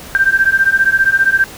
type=beating tone pair; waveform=sine; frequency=1568 / 1583 Hz; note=G6 / G6; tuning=0 / +17 cents; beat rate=15 Hz; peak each=-12 dBFS; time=0.15-1.44 s; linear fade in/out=0 ms; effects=pink hiss -33 dBFS RMS until 1.57 s